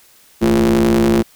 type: ring-modulated tone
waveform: 40% pulse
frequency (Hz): 61.74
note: B1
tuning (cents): 0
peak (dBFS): -7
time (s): 0.41-1.23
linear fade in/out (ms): 20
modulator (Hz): 283
effects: white hiss -49 dBFS RMS until 1.35 s